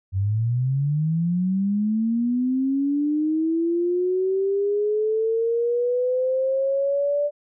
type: linear sweep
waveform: sine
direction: up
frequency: 92.5 to 587.3 Hz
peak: -19 dBFS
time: 0.12-7.31 s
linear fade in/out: 50 ms
effects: none